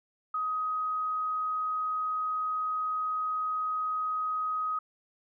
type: tone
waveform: sine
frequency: 1258 Hz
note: D#6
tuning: 19 cents sharp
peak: -28 dBFS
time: 0.34-4.79 s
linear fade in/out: 5 ms
effects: none